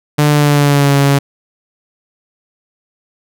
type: tone with pitch glide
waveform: sawtooth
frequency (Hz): 148.3 to 140.14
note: D3 to C#3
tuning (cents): +17 to +19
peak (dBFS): -4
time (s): 0.18-1.19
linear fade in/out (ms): 10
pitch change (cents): -98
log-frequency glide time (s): 0.3-0.95
effects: none